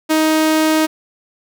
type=tone; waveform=sawtooth; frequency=313.7 Hz; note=D#4; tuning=14 cents sharp; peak=-8 dBFS; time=0.09-0.87 s; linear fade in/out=20 ms; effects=none